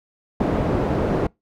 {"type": "low-pass noise", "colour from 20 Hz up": "white", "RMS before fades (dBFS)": -21, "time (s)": [0.4, 1.27], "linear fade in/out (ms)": 5, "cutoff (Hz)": 470, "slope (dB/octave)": 12, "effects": ["noise-tail reverb RT60 0.2 s tail -26 dB re dry"]}